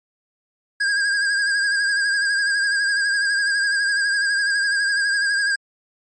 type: tone with vibrato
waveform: square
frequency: 1623 Hz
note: G#6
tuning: 40 cents flat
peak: -18 dBFS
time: 0.8-5.56 s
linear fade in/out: 10 ms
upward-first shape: sine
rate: 12 Hz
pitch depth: 44 cents each way
effects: MP3 32 kbps